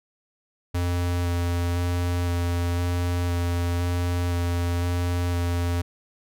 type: tone with vibrato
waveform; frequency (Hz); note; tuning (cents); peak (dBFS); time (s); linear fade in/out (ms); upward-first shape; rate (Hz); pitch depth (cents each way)
square; 87.4; F2; +2; -23; 0.74-5.82; 10; square; 0.98; 10
effects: none